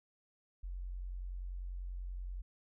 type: tone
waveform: sine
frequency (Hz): 45.19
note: F#1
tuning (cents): -40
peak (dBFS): -39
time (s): 0.63-2.42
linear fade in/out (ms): 10
effects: none